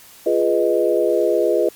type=chord; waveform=sine; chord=F half-diminished seventh; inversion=none; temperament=equal with one note detuned; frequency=346.6 / 415.3 / 493.9 / 622.3 Hz; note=F4 / Ab4 / Cb5 / Eb5; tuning=-13 / 0 / 0 / 0 cents; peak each=-20 dBFS; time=0.26-1.69 s; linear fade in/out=5 ms; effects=white hiss -45 dBFS RMS until 1.75 s + Opus 48 kbps